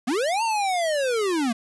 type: linear two-way sweep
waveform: square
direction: up then down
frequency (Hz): 218.8 to 928 to 218.8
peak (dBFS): -22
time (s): 0.07-1.53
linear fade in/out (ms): 10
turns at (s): 0.43
effects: resampled to 24000 Hz + 8-bit